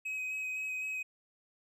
triangle tone with vibrato, 2534 Hz, D#7, 31 cents sharp, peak -33 dBFS, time 0.05-1.03 s, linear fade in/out 10 ms, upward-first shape square, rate 3.9 Hz, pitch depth 10 cents each way, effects none

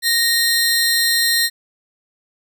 sawtooth tone pair together, 1860 / 4147 Hz, A#6 / C8, -4 / -16 cents, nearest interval octave + major second, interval 1388 cents, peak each -14 dBFS, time 0.02-1.5 s, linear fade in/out 50 ms, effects none

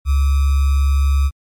sine tone with sample-and-hold, 69.3 Hz, C#2, in tune, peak -11 dBFS, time 0.05-1.31 s, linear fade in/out 50 ms, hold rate 1225 Hz, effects MP3 64 kbps

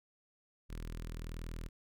sawtooth tone with notch filter, 40.62 Hz, E1, 25 cents flat, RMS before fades -43 dBFS, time 0.69-1.69 s, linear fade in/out 20 ms, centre 750 Hz, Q 1.1, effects none

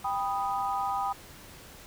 sine chord, G augmented, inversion none, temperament equal with one note detuned, 791.3 / 987.8 / 1244.5 Hz, G5 / B5 / D#6, +16 / 0 / 0 cents, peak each -30 / -33 / -33 dBFS, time 0.04-1.13 s, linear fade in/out 10 ms, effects pink hiss -49 dBFS RMS until 1.86 s

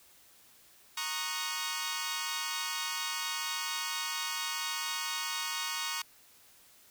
10% pulse chord, D# minor seventh, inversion second, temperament equal with one note detuned, 932.3 / 1099.8 / 1244.5 / 1480 Hz, A#5 / C#6 / D#6 / F#6, 0 / -14 / 0 / 0 cents, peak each -30 / -29 / -32 / -32 dBFS, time 0.97-6.02 s, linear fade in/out 5 ms, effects white hiss -60 dBFS RMS until 6.9 s

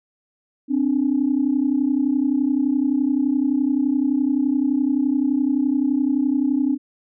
sine tone pair together, 261.2 / 292.9 Hz, C4 / D4, -3 / -5 cents, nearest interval major second, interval 198 cents, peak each -19 dBFS, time 0.68-6.78 s, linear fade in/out 50 ms, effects tanh soft clip ceiling -9 dBFS

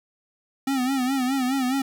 square tone with vibrato, 261.6 Hz, C4, in tune, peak -22 dBFS, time 0.67-1.82 s, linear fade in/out 5 ms, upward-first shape sine, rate 4.8 Hz, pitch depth 92 cents each way, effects 9-bit

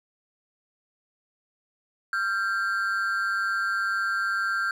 triangle ring-modulated tone, 1480 Hz, F#6, in tune, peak -19 dBFS, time 2.13-4.71 s, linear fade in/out 2 ms, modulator 101 Hz, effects none

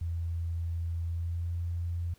sine tone with pitch glide, 84 to 85.77 Hz, E2 to F2, +33 to -31 cents, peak -30 dBFS, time 0.01-2.14 s, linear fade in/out 5 ms, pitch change +36 cents, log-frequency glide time 1.05-1.55 s, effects pink hiss -64 dBFS RMS until 2.18 s

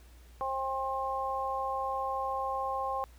harmonic tone, 266.2 Hz, C4, 30 cents sharp, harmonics 2 / 3 / 4, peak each -37 / -34 / -34 dBFS, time 0.41-3.04 s, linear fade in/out 0 ms, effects added 60 Hz sine -52 dBFS peak until 3.18 s + pink hiss -62 dBFS RMS until 3.18 s

